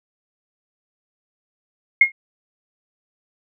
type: tone with exponential decay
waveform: sine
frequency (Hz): 2147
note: C7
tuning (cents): +44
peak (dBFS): -4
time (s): 2.01-2.12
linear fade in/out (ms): 5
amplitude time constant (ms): 23
effects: none